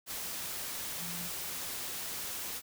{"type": "tone in noise", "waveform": "sine", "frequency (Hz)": 172.3, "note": "F3", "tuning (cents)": -23, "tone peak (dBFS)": -44, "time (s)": [0.98, 1.31], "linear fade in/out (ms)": 50, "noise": "white", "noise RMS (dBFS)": -39, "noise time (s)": [0.06, 2.62], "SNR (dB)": -8, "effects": []}